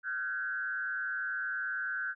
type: tone with frequency modulation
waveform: sine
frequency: 1527 Hz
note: G6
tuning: 46 cents flat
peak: -32 dBFS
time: 0.03-2.15 s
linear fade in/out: 50 ms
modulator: 121 Hz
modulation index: 0.92
effects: none